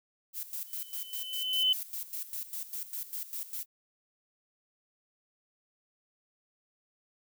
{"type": "noise with tremolo", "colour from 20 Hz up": "violet", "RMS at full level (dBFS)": -37, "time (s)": [0.33, 3.66], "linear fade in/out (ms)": 50, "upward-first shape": "square", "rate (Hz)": 5, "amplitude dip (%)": 75}
{"type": "tone with exponential growth", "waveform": "sine", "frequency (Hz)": 3033, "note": "F#7", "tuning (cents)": 42, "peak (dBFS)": -21, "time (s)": [0.67, 1.73], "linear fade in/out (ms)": 5, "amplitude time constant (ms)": 230}
{"effects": []}